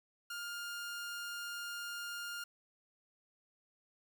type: tone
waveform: sawtooth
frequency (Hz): 1409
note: F6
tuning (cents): +15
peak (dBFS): -37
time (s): 0.3-2.44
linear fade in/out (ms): 5
effects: 11-bit